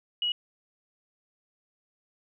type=tone; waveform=sine; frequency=2910 Hz; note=F#7; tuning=29 cents flat; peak=-25 dBFS; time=0.22-0.32 s; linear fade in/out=2 ms; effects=none